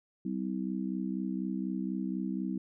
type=harmonic tone; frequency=64.1 Hz; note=C2; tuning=35 cents flat; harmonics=3 / 4 / 5; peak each=-34 / -36 / -38 dBFS; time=0.25-2.58 s; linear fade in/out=5 ms; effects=none